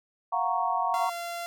sine chord, Gb major seventh, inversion third, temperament equal, 698.5 / 740 / 932.3 / 1108.7 Hz, F5 / Gb5 / Bb5 / Db6, 0 / 0 / 0 / 0 cents, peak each -31 / -30 / -29 / -30 dBFS, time 0.32-1.1 s, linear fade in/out 10 ms
sawtooth tone, 688 Hz, F5, 26 cents flat, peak -29 dBFS, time 0.94-1.46 s, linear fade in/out 0 ms
effects none

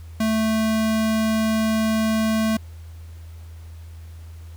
square tone, 220 Hz, A3, in tune, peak -19 dBFS, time 0.2-2.57 s, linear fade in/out 5 ms, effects added 82 Hz sine -36 dBFS peak until 4.56 s + pink hiss -54 dBFS RMS until 4.56 s

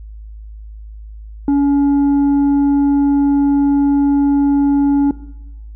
triangle tone with tanh clipping, 282.6 Hz, C#4, 34 cents sharp, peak -11 dBFS, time 1.48-5.11 s, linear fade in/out 2 ms, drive 9 dB, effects noise-tail reverb RT60 1.0 s tail -18 dB re dry + added 53 Hz sine -30 dBFS peak until 5.75 s

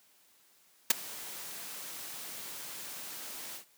white noise with ADSR envelope, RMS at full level -20 dBFS, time 0.9-3.65 s, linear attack 6 ms, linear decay 14 ms, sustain -23 dB, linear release 100 ms, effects white hiss -65 dBFS RMS until 3.77 s + high-pass 150 Hz 12 dB/octave

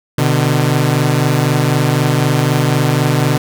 sawtooth tone pair together, 125.9 / 149.86 Hz, B2 / D3, +34 / +35 cents, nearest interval minor third, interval 301 cents, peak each -10 dBFS, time 0.18-3.38 s, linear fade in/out 5 ms, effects none

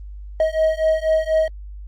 triangle beating tone pair, 632 / 636.1 Hz, D#5 / D#5, +27 / +38 cents, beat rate 4.1 Hz, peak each -17 dBFS, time 0.4-1.48 s, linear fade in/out 2 ms, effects added 50 Hz sine -32 dBFS peak until 1.87 s + Opus 32 kbps

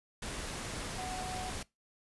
sine tone in noise, 740 Hz, F#5, in tune, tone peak -39 dBFS, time 0.98-1.5 s, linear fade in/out 5 ms, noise pink, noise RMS -40 dBFS, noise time 0.22-1.63 s, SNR -2 dB, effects noise-tail reverb RT60 0.2 s tail -22 dB re dry + resampled to 24000 Hz

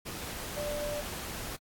sine tone in noise, 589 Hz, D5, 5 cents sharp, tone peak -33 dBFS, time 0.56-1.02 s, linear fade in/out 20 ms, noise pink, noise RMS -39 dBFS, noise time 0.05-1.57 s, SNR +3 dB, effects AAC 64 kbps

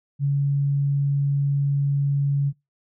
sine tone, 140.9 Hz, C#3, 29 cents sharp, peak -18 dBFS, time 0.19-2.53 s, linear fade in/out 50 ms, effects noise-tail reverb RT60 0.2 s tail -24 dB re dry

